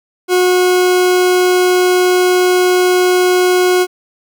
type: tone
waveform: 40% pulse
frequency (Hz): 363.4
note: F#4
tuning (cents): -31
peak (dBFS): -8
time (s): 0.28-3.87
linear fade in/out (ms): 50
effects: none